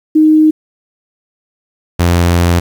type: tone pair in turn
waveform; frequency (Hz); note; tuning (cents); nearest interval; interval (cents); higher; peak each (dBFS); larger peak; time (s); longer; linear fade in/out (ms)
sine / sawtooth; 310.5 / 86.58; D#4 / F2; -3 / -14; octave + minor seventh; 2211; first; -4; neither; 0.15-0.51 / 1.99-2.6; second; 10
effects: 7-bit